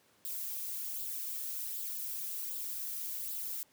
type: noise with flanger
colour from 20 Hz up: violet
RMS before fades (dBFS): -39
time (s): 0.25-3.63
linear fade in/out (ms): 0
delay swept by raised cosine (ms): 0.24 to 2.24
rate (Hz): 1.3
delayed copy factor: +0.5
effects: pink hiss -67 dBFS RMS until 3.72 s + high-pass 150 Hz 12 dB/octave